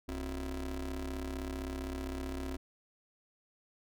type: ring-modulated tone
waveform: 30% pulse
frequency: 99.5 Hz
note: G2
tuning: 26 cents sharp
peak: -31 dBFS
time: 0.08-2.57 s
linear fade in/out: 10 ms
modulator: 167 Hz
effects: none